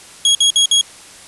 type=tone bursts; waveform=sawtooth; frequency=3309 Hz; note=G#7; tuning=7 cents flat; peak=-6 dBFS; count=4; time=0.25-0.812 s; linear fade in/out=2 ms; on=100 ms; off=54 ms; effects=white hiss -39 dBFS RMS until 1.27 s + resampled to 24000 Hz